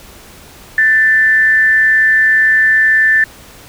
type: tone with amplitude modulation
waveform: sine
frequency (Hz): 1771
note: A6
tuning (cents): +11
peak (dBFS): -5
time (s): 0.78-3.24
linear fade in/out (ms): 2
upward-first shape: sine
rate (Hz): 261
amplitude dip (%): 40
effects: pink hiss -38 dBFS RMS until 3.68 s